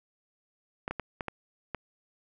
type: clicks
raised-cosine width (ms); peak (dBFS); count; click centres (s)
0.5; -18; 6; 0.879 / 0.91 / 0.997 / 1.208 / 1.283 / 1.747
effects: none